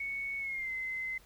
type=tone with pitch glide; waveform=sine; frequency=2217 to 2057 Hz; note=C#7 to C7; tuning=0 to -30 cents; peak=-34 dBFS; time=0-1.18 s; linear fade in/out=5 ms; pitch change=-130 cents; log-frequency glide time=0.39-0.72 s; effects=added 49 Hz sine -61 dBFS peak until 1.25 s + pink hiss -61 dBFS RMS until 1.25 s